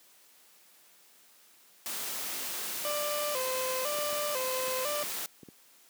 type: noise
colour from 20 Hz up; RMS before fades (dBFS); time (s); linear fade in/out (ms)
white; -36; 1.86-5.26; 0
type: tone with vibrato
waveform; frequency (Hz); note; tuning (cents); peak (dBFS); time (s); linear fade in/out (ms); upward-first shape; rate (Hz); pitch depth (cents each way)
30% pulse; 552; C#5; -7; -29; 2.85-5.03; 0; square; 1; 120
type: clicks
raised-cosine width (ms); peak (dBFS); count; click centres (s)
3; -32; 6; 3.987 / 4.128 / 4.68 / 5.037 / 5.432 / 5.487
effects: white hiss -60 dBFS RMS until 5.89 s + high-pass 200 Hz 12 dB/octave